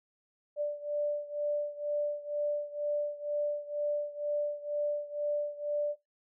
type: beating tone pair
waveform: sine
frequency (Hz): 587.3 / 589.4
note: D5 / D5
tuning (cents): 0 / +6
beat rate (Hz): 2.1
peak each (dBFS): -32 / -35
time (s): 0.56-5.96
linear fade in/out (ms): 50
effects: noise-tail reverb RT60 0.2 s tail -20 dB re dry